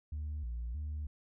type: tone with vibrato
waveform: sine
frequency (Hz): 66.4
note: C2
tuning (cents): +26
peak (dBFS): -34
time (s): 0.12-1.07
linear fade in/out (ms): 5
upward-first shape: square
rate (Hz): 1.6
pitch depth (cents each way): 220
effects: tanh soft clip ceiling -34 dBFS